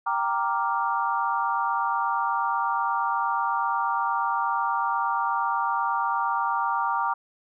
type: chord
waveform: sine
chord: G minor seventh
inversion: none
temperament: equal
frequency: 784 / 932.3 / 1174.7 / 1396.9 Hz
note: G5 / Bb5 / D6 / F6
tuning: 0 / 0 / 0 / 0 cents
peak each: -30 / -26 / -27 / -32 dBFS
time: 0.06-7.14 s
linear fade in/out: 10 ms
effects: none